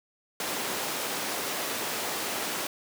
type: high-pass noise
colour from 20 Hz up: pink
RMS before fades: -32 dBFS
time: 0.4-2.67 s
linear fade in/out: 2 ms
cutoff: 330 Hz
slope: 12 dB/octave
effects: none